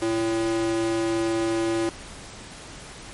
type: tone with high-pass filter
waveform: square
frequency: 112.6 Hz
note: A2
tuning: 40 cents sharp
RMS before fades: -24 dBFS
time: 0.02-1.89 s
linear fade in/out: 0 ms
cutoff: 330 Hz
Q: 2.5
effects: pink hiss -41 dBFS RMS until 3.13 s + MP3 48 kbps

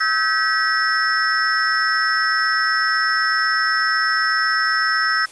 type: tone cluster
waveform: sine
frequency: 1291 / 1549 / 1677 / 1934 / 5280 Hz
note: E6 / G6 / G#6 / B6 / E8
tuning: -37 / -21 / +16 / -37 / +2 cents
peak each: -21 / -21 / -28 / -22 / -24 dBFS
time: 0-5.26 s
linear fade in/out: 10 ms
effects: white hiss -43 dBFS RMS until 5.31 s + resampled to 24000 Hz

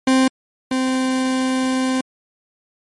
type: tone pair in turn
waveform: 40% pulse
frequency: 261.6 / 259.5 Hz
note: C4 / C4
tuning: 0 / -14 cents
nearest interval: unison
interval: 14 cents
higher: first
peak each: -11 / -16 dBFS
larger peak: first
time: 0.07-0.28 / 0.71-2.01 s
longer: second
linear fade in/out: 5 ms
effects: MP3 48 kbps

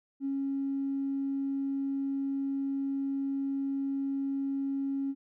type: tone with tanh clipping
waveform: triangle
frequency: 274.5 Hz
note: C#4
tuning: 17 cents flat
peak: -29 dBFS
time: 0.2-5.15 s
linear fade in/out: 50 ms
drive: 4 dB
effects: none

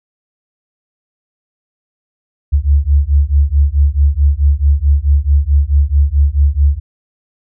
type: beating tone pair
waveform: sine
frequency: 69.3 / 73.9 Hz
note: C#2 / D2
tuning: 0 / +11 cents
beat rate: 4.6 Hz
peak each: -11 dBFS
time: 2.52-6.8 s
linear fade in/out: 20 ms
effects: none

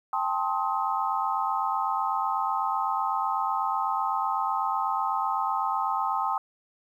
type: chord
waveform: sine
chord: A half-diminished seventh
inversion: third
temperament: just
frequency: 792 / 880 / 1056 / 1267.2 Hz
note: G5 / A5 / C6 / Eb6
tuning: +18 / 0 / +16 / +31 cents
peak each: -30 dBFS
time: 0.13-6.38 s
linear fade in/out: 2 ms
effects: 10-bit

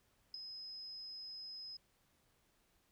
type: tone with ADSR envelope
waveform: sine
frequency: 5080 Hz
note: D#8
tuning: 35 cents sharp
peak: -37 dBFS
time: 0.34-1.77 s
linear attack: 4 ms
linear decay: 5 ms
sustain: -9 dB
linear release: 5 ms
effects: pink hiss -75 dBFS RMS until 2.91 s

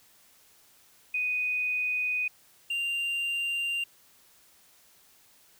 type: tone pair in turn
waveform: sine / triangle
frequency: 2489 / 2783 Hz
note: D#7 / F7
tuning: 0 / -7 cents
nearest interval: major second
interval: 193 cents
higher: second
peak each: -26 dBFS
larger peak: neither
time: 1.14-2.28 / 2.7-3.84 s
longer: neither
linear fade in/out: 5 ms
effects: white hiss -60 dBFS RMS until 5.59 s

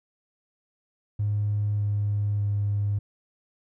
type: tone with pitch steps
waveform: triangle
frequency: 103.8 / 102.96 / 102.13 Hz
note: G#2 / G#2 / G#2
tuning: 0 / -15 / -29 cents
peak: -19 dBFS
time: 1.19-2.99 s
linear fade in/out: 10 ms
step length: 600 ms
effects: tanh soft clip ceiling -20 dBFS

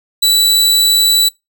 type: tone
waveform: sawtooth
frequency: 3951 Hz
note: B7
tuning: in tune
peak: -5 dBFS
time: 0.22-1.29 s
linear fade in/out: 10 ms
effects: noise-tail reverb RT60 0.2 s tail -24 dB re dry

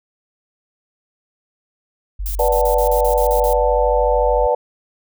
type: tone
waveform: sine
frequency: 47.53 Hz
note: F#1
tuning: 47 cents sharp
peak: -21 dBFS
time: 2.19-4.47 s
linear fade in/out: 10 ms
type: noise bursts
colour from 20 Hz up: violet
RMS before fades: -28 dBFS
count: 10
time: 2.26-3.53 s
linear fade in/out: 0 ms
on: 91 ms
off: 40 ms
type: chord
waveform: sine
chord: B minor seventh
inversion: none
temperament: equal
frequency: 493.9 / 587.3 / 740 / 880 Hz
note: B4 / D5 / F#5 / A5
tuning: 0 / 0 / 0 / 0 cents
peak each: -17 / -18 / -23 / -20 dBFS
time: 2.39-4.55 s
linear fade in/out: 5 ms
effects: none

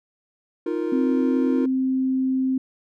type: chord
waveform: triangle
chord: Eb suspended second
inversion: none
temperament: equal with one note detuned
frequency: 312.4 / 349.2 / 466.2 Hz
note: Eb4 / F4 / Bb4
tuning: +7 / 0 / 0 cents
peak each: -25 / -24 / -27 dBFS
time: 0.66-1.66 s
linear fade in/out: 5 ms
type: tone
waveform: sine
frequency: 261.6 Hz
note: C4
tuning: in tune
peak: -19 dBFS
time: 0.92-2.58 s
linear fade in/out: 5 ms
effects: none

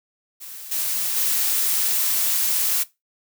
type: noise with level steps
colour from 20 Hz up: blue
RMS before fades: -37 / -24 / -21 dBFS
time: 0.4-2.84 s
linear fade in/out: 20 ms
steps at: 0.71 / 1.16 s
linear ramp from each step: 10 ms
effects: noise-tail reverb RT60 0.2 s tail -18 dB re dry

